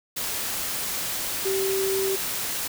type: tone in noise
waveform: sine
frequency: 386.7 Hz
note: G4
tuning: 24 cents flat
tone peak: -23 dBFS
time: 1.45-2.16 s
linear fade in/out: 10 ms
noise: white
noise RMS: -29 dBFS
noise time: 0.16-2.68 s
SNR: +3 dB
effects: none